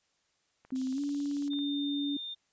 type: click train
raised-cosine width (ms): 0.5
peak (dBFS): -40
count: 18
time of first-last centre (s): 0.65-1.589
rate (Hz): 18.1
type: tone with pitch glide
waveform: sine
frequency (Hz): 260.2 to 285.4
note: C4 to D4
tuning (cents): -9 to -49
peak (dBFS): -30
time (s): 0.72-2.17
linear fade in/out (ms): 5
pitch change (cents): +160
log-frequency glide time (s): 0.93-1
type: high-pass noise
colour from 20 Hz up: white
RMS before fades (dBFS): -49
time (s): 0.75-1.49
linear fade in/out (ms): 10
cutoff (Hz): 2900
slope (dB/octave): 48
type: tone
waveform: sine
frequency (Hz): 3620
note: A7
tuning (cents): +48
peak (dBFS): -37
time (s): 1.5-2.35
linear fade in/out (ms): 20
effects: white hiss -74 dBFS RMS until 2.52 s + resampled to 16000 Hz